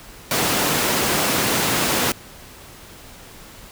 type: high-pass noise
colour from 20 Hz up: pink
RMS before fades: -20 dBFS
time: 0.31-2.12 s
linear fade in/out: 2 ms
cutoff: 160 Hz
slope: 12 dB/octave
effects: pink hiss -42 dBFS RMS until 3.71 s